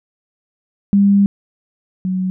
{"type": "tone pair in turn", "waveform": "sine", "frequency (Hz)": [200, 185.91], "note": ["G3", "F#3"], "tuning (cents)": [35, 9], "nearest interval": "minor second", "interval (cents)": 126, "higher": "first", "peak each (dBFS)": [-8, -16], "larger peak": "first", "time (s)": [[0.93, 1.26], [2.05, 2.3]], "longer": "first", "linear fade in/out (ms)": 0, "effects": []}